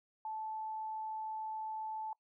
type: tone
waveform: sine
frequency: 873 Hz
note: A5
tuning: 14 cents flat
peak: -38 dBFS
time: 0.25-2.13 s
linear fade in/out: 2 ms
effects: noise-tail reverb RT60 0.1 s tail -23 dB re dry